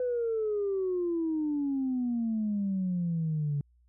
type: exponential sweep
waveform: sine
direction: down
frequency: 505 to 141.3 Hz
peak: -26 dBFS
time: 0-3.61 s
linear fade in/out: 2 ms
effects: tanh soft clip ceiling -23 dBFS + added 60 Hz sine -61 dBFS peak until 3.88 s